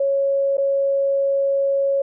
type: tone with dropouts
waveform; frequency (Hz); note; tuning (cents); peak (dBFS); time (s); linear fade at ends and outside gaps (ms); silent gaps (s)
sine; 552; C#5; -7; -16; 0-2.02; 5; 0.571-0.58
effects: none